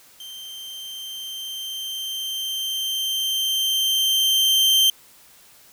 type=tone with level ramp; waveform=40% pulse; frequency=3136 Hz; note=G7; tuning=in tune; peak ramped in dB=-35 to -13 dBFS; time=0.2-4.9 s; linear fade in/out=2 ms; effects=white hiss -51 dBFS RMS until 5.72 s